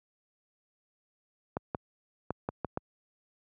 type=clicks; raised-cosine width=1 ms; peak=-17 dBFS; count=6; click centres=1.569 / 1.748 / 2.306 / 2.489 / 2.647 / 2.774 s; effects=high-pass 80 Hz 12 dB/octave

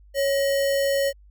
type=tone with sample-and-hold; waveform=sine; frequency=554.4 Hz; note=C#5; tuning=in tune; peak=-19 dBFS; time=0.14-1.13 s; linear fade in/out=50 ms; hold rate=2450 Hz; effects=added 50 Hz sine -48 dBFS peak until 1.3 s

